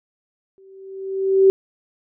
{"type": "tone with exponential growth", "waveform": "sine", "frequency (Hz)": 385.5, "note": "G4", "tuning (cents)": -29, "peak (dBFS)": -7, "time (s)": [0.58, 1.5], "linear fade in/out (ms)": 0, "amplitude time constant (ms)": 200, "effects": []}